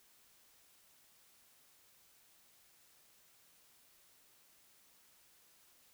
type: silence
effects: white hiss -67 dBFS RMS until 5.93 s